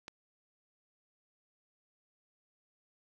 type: click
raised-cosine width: 0.2 ms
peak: -26 dBFS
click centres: 0.081 s
effects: none